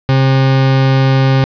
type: tone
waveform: 40% pulse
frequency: 133.7 Hz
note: C3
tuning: 38 cents sharp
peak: -7 dBFS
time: 0.09-1.44 s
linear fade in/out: 0 ms
effects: resampled to 11025 Hz + 7-bit